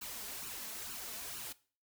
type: noise with flanger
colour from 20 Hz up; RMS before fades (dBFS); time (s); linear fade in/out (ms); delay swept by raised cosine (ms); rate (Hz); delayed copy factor
white; -44; 0.01-1.53; 10; 0.7 to 4.7; 2.2; +0.7
effects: noise-tail reverb RT60 0.4 s tail -19 dB re dry